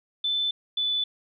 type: tone pair in turn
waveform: sine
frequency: 3520 / 3486 Hz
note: A7 / A7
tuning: 0 / -17 cents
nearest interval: unison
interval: 17 cents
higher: first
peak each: -23 dBFS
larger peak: neither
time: 0.24-0.51 / 0.77-1.04 s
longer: neither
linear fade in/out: 5 ms
effects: none